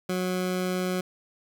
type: tone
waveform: 20% pulse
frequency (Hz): 183.1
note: F#3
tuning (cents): -18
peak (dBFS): -21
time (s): 0.09-1.01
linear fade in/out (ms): 5
effects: none